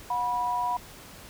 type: tone pair together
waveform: sine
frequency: 725 / 977.6 Hz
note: F#5 / B5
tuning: -35 / -18 cents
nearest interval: perfect fourth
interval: 517 cents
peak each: -31 / -26 dBFS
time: 0.1-0.77 s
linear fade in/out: 5 ms
effects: pink hiss -47 dBFS RMS until 1.29 s